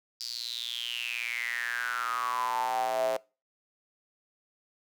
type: tone with high-pass filter sweep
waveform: square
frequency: 59.4 Hz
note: A#1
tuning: 33 cents sharp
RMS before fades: -32 dBFS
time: 0.2-3.17 s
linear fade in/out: 5 ms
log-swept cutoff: 4900 to 590 Hz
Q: 9.8
effects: noise-tail reverb RT60 0.3 s tail -23 dB re dry